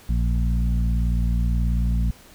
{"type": "harmonic tone with a mistuned harmonic", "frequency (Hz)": 58.27, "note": "A#1", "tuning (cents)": 0, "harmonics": [1, 2, 3, 4], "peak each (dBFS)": [-19, -28, -28, -34], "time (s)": [0.09, 2.11], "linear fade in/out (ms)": 5, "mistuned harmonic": 1, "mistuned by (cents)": -23, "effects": ["pink hiss -49 dBFS RMS until 2.34 s"]}